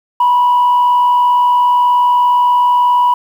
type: tone with frequency modulation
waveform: sine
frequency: 979 Hz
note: B5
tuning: 15 cents flat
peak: -6 dBFS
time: 0.2-3.14 s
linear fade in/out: 5 ms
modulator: 63.1 Hz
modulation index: 0.31
effects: tanh soft clip ceiling -5 dBFS + 7-bit